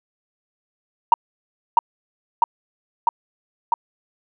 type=tone with echo; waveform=sine; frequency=935 Hz; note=A#5; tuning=5 cents sharp; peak=-6 dBFS; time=1.12-1.14 s; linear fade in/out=2 ms; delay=650 ms; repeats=4; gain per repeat=-2 dB; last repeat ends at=3.74 s; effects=tanh soft clip ceiling -2 dBFS